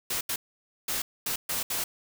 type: noise bursts at uneven times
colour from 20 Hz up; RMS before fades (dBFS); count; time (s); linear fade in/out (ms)
white; -30; 6; 0.1-0.21 / 0.29-0.36 / 0.88-1.02 / 1.26-1.36 / 1.49-1.63 / 1.7-1.84; 5
effects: none